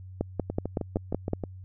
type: two click trains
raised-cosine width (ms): 2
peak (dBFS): -17 / -13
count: 7 / 7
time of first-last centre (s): 0.5-1.438 / 0.21-1.334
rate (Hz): 6.4 / 5.34
effects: added 93 Hz sine -41 dBFS peak until 1.64 s